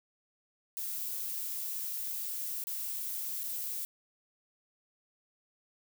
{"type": "noise with dropouts", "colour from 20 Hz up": "violet", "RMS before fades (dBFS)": -37, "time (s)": [0.77, 3.85], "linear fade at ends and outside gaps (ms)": 0, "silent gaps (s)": [[2.639, 2.67], [3.434, 3.439]], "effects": []}